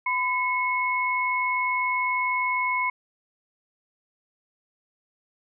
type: tone pair together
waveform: sine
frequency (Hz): 1007 / 2187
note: B5 / C#7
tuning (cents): +33 / -24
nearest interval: octave + minor second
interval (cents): 1343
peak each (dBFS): -25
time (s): 0.06-2.9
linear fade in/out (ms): 5
effects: none